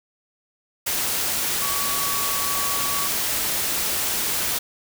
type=tone in noise; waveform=sine; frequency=1132 Hz; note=C#6; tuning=36 cents sharp; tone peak=-29 dBFS; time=1.61-3.08 s; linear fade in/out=10 ms; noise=white; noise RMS=-24 dBFS; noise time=0.86-4.59 s; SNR=-8 dB; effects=none